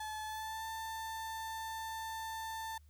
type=tone with pitch glide; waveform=35% pulse; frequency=863 to 890.3 Hz; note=A5 to A5; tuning=-34 to +20 cents; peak=-38 dBFS; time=0-2.78 s; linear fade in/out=5 ms; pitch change=+54 cents; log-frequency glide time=0.25-0.65 s; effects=added 74 Hz sine -58 dBFS peak until 2.89 s + white hiss -75 dBFS RMS until 2.89 s